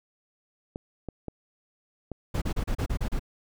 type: clicks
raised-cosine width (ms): 2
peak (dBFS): -21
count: 4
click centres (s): 0.759 / 1.087 / 1.283 / 2.117
type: noise bursts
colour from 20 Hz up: brown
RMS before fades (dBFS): -27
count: 8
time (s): 2.34-3.195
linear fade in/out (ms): 10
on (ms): 78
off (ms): 33
effects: none